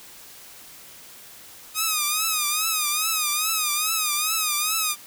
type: tone with vibrato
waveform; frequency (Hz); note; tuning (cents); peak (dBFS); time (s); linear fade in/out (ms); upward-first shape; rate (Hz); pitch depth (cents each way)
5% pulse; 1244.5; D#6; 0; -10; 1.74-4.96; 50; triangle; 2.4; 110
effects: white hiss -45 dBFS RMS until 5.06 s